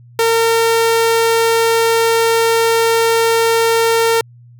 sawtooth tone, 456.7 Hz, A#4, 36 cents flat, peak -7 dBFS, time 0.19-4.21 s, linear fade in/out 2 ms, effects added 120 Hz sine -39 dBFS peak until 4.59 s

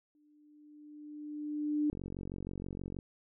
sine tone with exponential growth, 298.3 Hz, D4, 27 cents sharp, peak -26 dBFS, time 0.15-1.9 s, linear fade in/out 1 ms, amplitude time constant 380 ms
click train, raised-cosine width 3 ms, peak -28 dBFS, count 50, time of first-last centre 1.93-2.988 s, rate 46.3 Hz
effects none

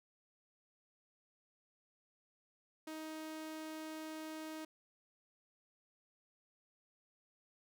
sawtooth tone, 314 Hz, D#4, 16 cents sharp, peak -40 dBFS, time 2.87-4.65 s, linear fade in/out 5 ms, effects none

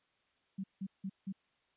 sine tone bursts, 192.7 Hz, G3, 29 cents flat, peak -36 dBFS, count 4, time 0.58-1.326 s, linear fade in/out 10 ms, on 59 ms, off 170 ms, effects white hiss -75 dBFS RMS until 1.76 s + resampled to 8000 Hz

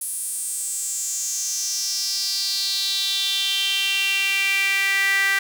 sawtooth tone with high-pass filter sweep, 392 Hz, G4, in tune, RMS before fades -23 dBFS, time 0.01-5.39 s, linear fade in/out 5 ms, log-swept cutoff 10000 to 1800 Hz, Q 5.4, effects none

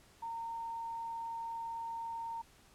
sine tone, 918 Hz, A#5, 27 cents flat, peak -38 dBFS, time 0.22-2.42 s, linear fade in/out 10 ms, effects pink hiss -63 dBFS RMS until 2.74 s + low-pass 12000 Hz 12 dB/octave

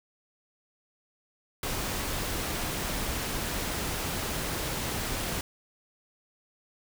pink noise, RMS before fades -32 dBFS, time 1.63-5.41 s, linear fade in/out 2 ms, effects none

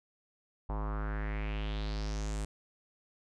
square tone with low-pass filter sweep, 52.4 Hz, G#1, 16 cents sharp, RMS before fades -35 dBFS, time 0.69-2.45 s, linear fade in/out 5 ms, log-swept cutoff 910 to 8700 Hz, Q 3.7, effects none

